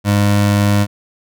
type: tone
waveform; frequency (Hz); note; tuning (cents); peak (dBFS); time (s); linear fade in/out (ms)
25% pulse; 102.2; G#2; -27; -7; 0.04-0.87; 50
effects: none